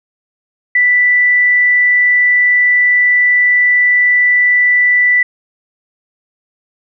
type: tone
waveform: sine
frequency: 1975.5 Hz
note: B6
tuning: in tune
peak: -7 dBFS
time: 0.75-5.23 s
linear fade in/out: 5 ms
effects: none